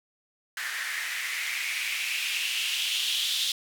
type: noise with band-pass filter sweep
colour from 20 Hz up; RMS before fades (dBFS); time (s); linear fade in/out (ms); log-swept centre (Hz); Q
blue; -30; 0.57-3.52; 2; 1700 to 3500; 4.4
effects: none